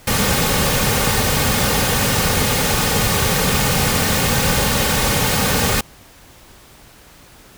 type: noise with comb filter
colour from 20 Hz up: pink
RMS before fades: -17 dBFS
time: 0.07-5.81 s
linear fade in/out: 5 ms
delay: 3 ms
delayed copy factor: -0.55
effects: pink hiss -45 dBFS RMS until 7.57 s